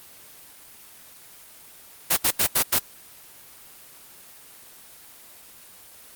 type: noise bursts at uneven times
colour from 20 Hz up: white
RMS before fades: -19 dBFS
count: 5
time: 2.1-2.17 / 2.24-2.31 / 2.39-2.47 / 2.55-2.63 / 2.72-2.79 s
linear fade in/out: 10 ms
effects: white hiss -47 dBFS RMS until 6.15 s + Opus 24 kbps